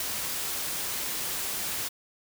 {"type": "noise with ADSR envelope", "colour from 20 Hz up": "white", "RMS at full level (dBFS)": -28, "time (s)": [0, 1.89], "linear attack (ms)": 3, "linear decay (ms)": 8, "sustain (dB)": -4, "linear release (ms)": 16, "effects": []}